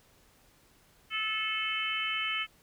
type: harmonic tone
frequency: 435.6 Hz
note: A4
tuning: 17 cents flat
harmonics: 3 / 4 / 5 / 6 / 7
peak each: -37 / -41 / -35 / -36 / -34 dBFS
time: 1.1-2.47 s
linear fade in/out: 50 ms
effects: pink hiss -63 dBFS RMS until 2.62 s